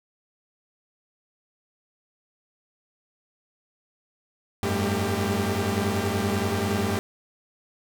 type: tone cluster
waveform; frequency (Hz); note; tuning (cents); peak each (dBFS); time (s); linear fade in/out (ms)
sawtooth; 91.8 / 102.2 / 202.3 / 225.8 / 393.8; F#2 / G#2 / G#3 / A3 / G4; -13 / -27 / -45 / +45 / +8; -26; 4.63-6.99; 0
effects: none